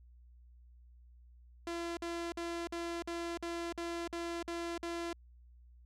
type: tone bursts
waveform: sawtooth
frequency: 340 Hz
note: F4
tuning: 46 cents flat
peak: -33 dBFS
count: 10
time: 1.67-5.129 s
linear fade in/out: 2 ms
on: 300 ms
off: 51 ms
effects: added 60 Hz sine -56 dBFS peak until 5.85 s + low-pass 8000 Hz 12 dB/octave